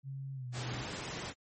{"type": "tone with pitch glide", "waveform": "sine", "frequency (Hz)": [135.8, 123.81], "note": ["C#3", "B2"], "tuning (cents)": [-35, 5], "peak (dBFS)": -38, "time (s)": [0.03, 0.84], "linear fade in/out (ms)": 50, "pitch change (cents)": -160, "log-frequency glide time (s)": [0.34, 0.47]}
{"type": "noise", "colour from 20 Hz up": "pink", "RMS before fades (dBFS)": -40, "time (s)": [0.52, 1.34], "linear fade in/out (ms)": 50}
{"effects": ["high-pass 80 Hz 12 dB/octave", "MP3 32 kbps"]}